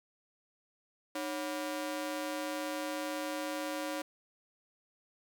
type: ring-modulated tone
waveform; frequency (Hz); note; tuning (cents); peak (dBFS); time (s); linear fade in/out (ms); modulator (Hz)
sawtooth; 430; A4; -40; -28; 1.15-4.02; 5; 124
effects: 10-bit